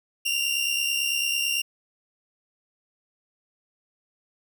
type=tone pair together; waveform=sawtooth; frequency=2749 / 2818 Hz; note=F7 / F7; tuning=-28 / +15 cents; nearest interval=unison; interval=43 cents; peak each=-23 dBFS; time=0.25-1.62 s; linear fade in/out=10 ms; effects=none